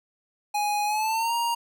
square tone with pitch glide, 830.6 to 937.7 Hz, G#5 to A#5, 0 to +10 cents, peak -24 dBFS, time 0.54-1.55 s, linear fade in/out 10 ms, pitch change +210 cents, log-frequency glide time 0.85-1.34 s, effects none

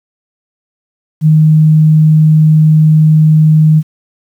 sine tone, 155.56 Hz, D#3, in tune, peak -3 dBFS, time 1.21-3.83 s, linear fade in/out 50 ms, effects 7-bit

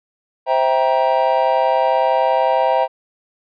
triangle chord, C dominant seventh, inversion none, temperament just, 523.3 / 654.1 / 784.9 / 941.9 Hz, C5 / E5 / G5 / Bb5, 0 / -14 / +2 / +18 cents, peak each -17 dBFS, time 0.46-2.88 s, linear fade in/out 50 ms, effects resampled to 11025 Hz

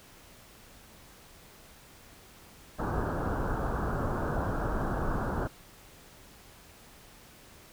pink low-pass noise, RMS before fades -31 dBFS, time 2.78-5.48 s, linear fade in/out 20 ms, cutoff 1600 Hz, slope 96 dB/octave, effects pink hiss -54 dBFS RMS until 7.72 s

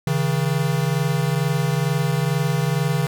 square tone pair together, 137.1 / 159.3 Hz, C#3 / D#3, -19 / +41 cents, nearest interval minor third, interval 260 cents, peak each -22 dBFS, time 0.07-3.07 s, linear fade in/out 2 ms, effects none

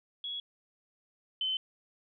sine tone pair in turn, 3350 / 3059 Hz, G#7 / G7, +14 / -43 cents, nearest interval major second, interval 157 cents, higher first, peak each -35 / -29 dBFS, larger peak second, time 0.24-0.4 / 1.41-1.57 s, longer neither, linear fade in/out 2 ms, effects none

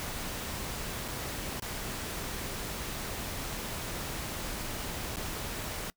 pink noise with dropouts, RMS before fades -37 dBFS, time 0-5.9 s, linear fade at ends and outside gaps 0 ms, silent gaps 1.08-1.084 / 1.598-1.622 / 5.159-5.169 s, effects noise-tail reverb RT60 0.1 s tail -24 dB re dry

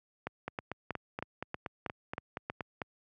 two click trains, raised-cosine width 0.5 ms, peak -20 / -21 dBFS, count 9 / 10, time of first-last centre 0.27-2.818 / 0.48-2.608 s, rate 3.14 / 4.23 Hz, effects high-pass 80 Hz 12 dB/octave

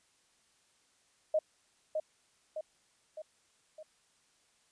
sine tone with echo, 622.3 Hz, D#5, in tune, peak -25 dBFS, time 1.34-1.39 s, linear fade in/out 5 ms, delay 610 ms, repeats 4, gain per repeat -5 dB, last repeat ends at 3.83 s, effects white hiss -70 dBFS RMS until 4.71 s + resampled to 22050 Hz

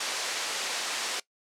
white band-pass noise, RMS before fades -32 dBFS, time 0-1.2 s, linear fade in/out 5 ms, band 430 to 6400 Hz, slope 12 dB/octave, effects noise-tail reverb RT60 0.1 s tail -20 dB re dry + low-pass 10000 Hz 12 dB/octave

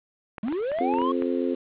clicks, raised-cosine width 0.5 ms, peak -21 dBFS, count 9, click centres 0.382 / 0.483 / 0.525 / 0.717 / 0.787 / 0.939 / 0.986 / 1.017 / 1.222 s
triangle linear sweep, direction up, 196 to 1108.7 Hz, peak -23 dBFS, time 0.43-1.12 s, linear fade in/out 5 ms
harmonic tone, 87.31 Hz, F2, in tune, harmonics 3 / 4 / 5 / 6, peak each -26 / -28 / -30 / -32 dBFS, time 0.8-1.55 s, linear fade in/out 10 ms
effects resampled to 8000 Hz + 8-bit

